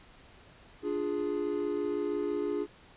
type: chord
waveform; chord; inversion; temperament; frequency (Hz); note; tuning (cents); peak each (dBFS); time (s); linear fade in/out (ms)
triangle; D diminished; none; equal; 293.7 / 349.2 / 415.3; D4 / F4 / Ab4; 0 / 0 / 0; -33 / -33 / -30; 0.82-2.67; 50
effects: pink hiss -56 dBFS RMS until 2.96 s + resampled to 8000 Hz